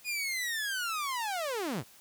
sawtooth linear sweep, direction down, 2485 to 87.31 Hz, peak -28 dBFS, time 0.04-1.84 s, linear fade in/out 50 ms, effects white hiss -57 dBFS RMS until 2 s

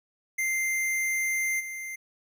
square tone with level steps, 2090 Hz, C7, 2 cents flat, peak -26 / -35 dBFS, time 0.38-1.96 s, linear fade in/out 10 ms, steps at 1.59 s, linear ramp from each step 20 ms, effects none

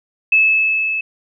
sine tone with level ramp, 2605 Hz, E7, 21 cents flat, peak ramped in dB -8 to -18 dBFS, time 0.32-1.01 s, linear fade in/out 5 ms, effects none

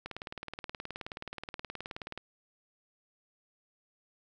click train, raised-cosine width 0.3 ms, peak -23 dBFS, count 41, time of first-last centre 0.06-2.176 s, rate 18.9 Hz, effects none

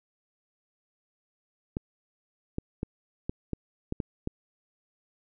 clicks, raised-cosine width 3 ms, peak -17 dBFS, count 8, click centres 1.769 / 2.584 / 2.831 / 3.295 / 3.533 / 3.924 / 4.002 / 4.274 s, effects none

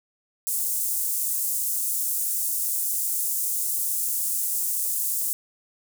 pink high-pass noise, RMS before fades -26 dBFS, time 0.47-5.33 s, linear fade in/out 0 ms, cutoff 8200 Hz, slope 24 dB/octave, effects none

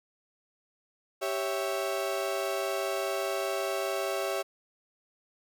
35% pulse chord, C# diminished, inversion second, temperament equal, 392 / 554.4 / 659.3 Hz, G4 / C#5 / E5, 0 / 0 / 0 cents, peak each -32 dBFS, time 1.21-4.43 s, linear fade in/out 20 ms, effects none

